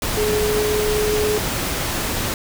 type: tone in noise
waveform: sine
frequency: 423.4 Hz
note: G#4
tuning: 33 cents sharp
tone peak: -18 dBFS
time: 0.17-1.38 s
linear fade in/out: 2 ms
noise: pink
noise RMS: -23 dBFS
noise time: 0.02-2.34 s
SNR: +2 dB
effects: none